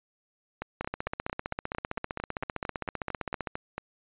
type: two click trains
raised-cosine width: 0.5 ms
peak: -16 / -18 dBFS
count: 42 / 15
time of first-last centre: 0.81-3.472 / 0.62-3.78 s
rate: 15.4 / 4.43 Hz
effects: resampled to 8000 Hz